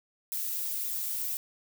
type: noise with flanger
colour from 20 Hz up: violet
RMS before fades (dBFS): -33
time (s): 0.32-1.37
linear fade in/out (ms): 0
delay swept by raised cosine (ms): 0.65 to 5.45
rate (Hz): 1.8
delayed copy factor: -0.5
effects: none